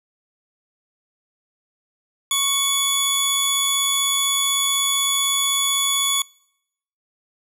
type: tone pair together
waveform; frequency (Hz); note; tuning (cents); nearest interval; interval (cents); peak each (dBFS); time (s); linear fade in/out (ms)
20% pulse; 1108.7 / 3422; C#6 / A7; 0 / -49; octave + minor sixth; 1951; -20 / -13; 2.31-6.22; 2
effects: noise-tail reverb RT60 0.8 s tail -26 dB re dry